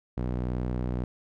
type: tone with band-pass filter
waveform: sawtooth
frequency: 61.74 Hz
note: B1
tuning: in tune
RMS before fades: -30 dBFS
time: 0.17-1.04 s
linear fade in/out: 0 ms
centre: 200 Hz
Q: 0.51
effects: none